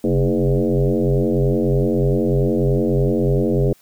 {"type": "tone with frequency modulation", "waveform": "sine", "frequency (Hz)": 137.2, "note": "C#3", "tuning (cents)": -17, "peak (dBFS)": -14, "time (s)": [0.04, 3.73], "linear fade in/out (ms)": 2, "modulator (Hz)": 90.4, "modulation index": 4.3, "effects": ["white hiss -54 dBFS RMS until 3.81 s"]}